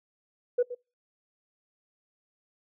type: tone with echo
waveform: sine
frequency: 490 Hz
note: B4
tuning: 14 cents flat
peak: -19 dBFS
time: 0.58-0.63 s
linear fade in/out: 10 ms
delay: 120 ms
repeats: 1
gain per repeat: -14 dB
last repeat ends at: 0.75 s
effects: noise-tail reverb RT60 0.3 s tail -26 dB re dry + tanh soft clip ceiling -17 dBFS